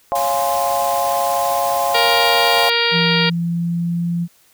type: chord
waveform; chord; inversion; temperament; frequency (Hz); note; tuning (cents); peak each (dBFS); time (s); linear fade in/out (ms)
sine; Db major seventh; none; equal; 554.4 / 698.5 / 830.6 / 1046.5; Db5 / F5 / Ab5 / C6; 0 / 0 / 0 / 0; -23 / -19 / -21 / -23; 0.12-2.69; 0
type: noise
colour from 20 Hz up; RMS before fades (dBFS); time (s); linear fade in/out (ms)
white; -28; 0.15-2.7; 5
type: harmonic tone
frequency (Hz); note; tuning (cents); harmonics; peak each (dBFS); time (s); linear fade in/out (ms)
469; A#4; +11; 1 / 2 / 3 / 4 / 5 / 6 / 7 / 8 / 9 / 10; -22 / -25 / -24 / -23 / -22 / -23 / -23 / -24 / -28 / -23; 1.94-3.3; 10
type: tone with pitch glide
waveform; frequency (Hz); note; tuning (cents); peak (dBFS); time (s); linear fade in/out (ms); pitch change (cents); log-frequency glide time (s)
sine; 170 to 171.48; F3 to F3; -46 to -31; -17; 2.91-4.28; 50; +15; 3.41-4.07
effects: white hiss -54 dBFS RMS until 4.53 s